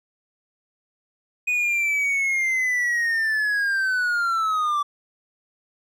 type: linear sweep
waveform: triangle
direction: down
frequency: 2489 to 1155 Hz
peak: -18 dBFS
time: 1.47-4.83 s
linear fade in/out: 10 ms
effects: none